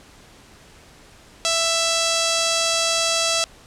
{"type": "tone with notch filter", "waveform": "5% pulse", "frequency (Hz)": 662, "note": "E5", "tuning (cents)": 7, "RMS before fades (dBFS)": -20, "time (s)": [1.45, 3.44], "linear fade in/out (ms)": 0, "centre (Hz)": 1800, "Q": 2, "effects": ["pink hiss -48 dBFS RMS until 3.66 s", "low-pass 9000 Hz 12 dB/octave"]}